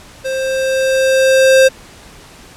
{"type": "tone with level ramp", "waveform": "square", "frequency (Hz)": 528, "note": "C5", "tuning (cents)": 16, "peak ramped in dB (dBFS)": [-18, -5], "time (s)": [0.24, 1.69], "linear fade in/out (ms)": 20, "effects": ["pink hiss -39 dBFS RMS until 2.56 s", "low-pass 10000 Hz 12 dB/octave"]}